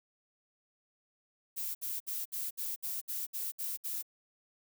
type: noise bursts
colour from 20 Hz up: violet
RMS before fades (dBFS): -37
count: 10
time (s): 1.56-4.027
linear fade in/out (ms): 20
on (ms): 190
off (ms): 63
effects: none